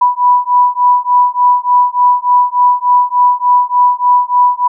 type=beating tone pair; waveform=sine; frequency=984 / 987.4 Hz; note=B5 / B5; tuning=-7 / -1 cents; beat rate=3.4 Hz; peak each=-10 dBFS; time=0.01-4.68 s; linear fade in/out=10 ms; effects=none